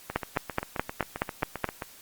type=two click trains; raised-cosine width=0.5 ms; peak=-17 / -9 dBFS; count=14 / 8; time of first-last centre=0.1-1.822 / 0.16-1.643 s; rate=7.55 / 4.72 Hz; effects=white hiss -51 dBFS RMS until 2.01 s + Opus 48 kbps